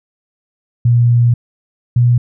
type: tone pair in turn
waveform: sine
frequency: 119.6 / 121.27 Hz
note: A#2 / B2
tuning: +45 / -31 cents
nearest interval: unison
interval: 24 cents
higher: second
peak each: -7 dBFS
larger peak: neither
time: 0.85-1.34 / 1.96-2.18 s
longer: first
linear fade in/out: 5 ms
effects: none